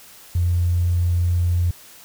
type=tone; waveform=triangle; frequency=87.31 Hz; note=F2; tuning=in tune; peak=-12 dBFS; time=0.35-1.71 s; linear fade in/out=5 ms; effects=tanh soft clip ceiling -14 dBFS + white hiss -45 dBFS RMS until 2.04 s